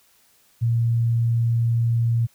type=tone; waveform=sine; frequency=116.54 Hz; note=A#2; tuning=in tune; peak=-17 dBFS; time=0.61-2.27 s; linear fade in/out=20 ms; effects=white hiss -59 dBFS RMS until 2.34 s